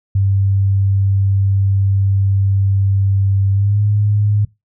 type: tone with pitch glide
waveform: sine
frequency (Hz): 98 to 103.83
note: G2 to G#2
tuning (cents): 0 to 0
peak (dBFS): -11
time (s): 0.15-4.45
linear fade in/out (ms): 5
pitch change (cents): +100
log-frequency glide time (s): 3.52-3.81
effects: noise-tail reverb RT60 0.2 s tail -21 dB re dry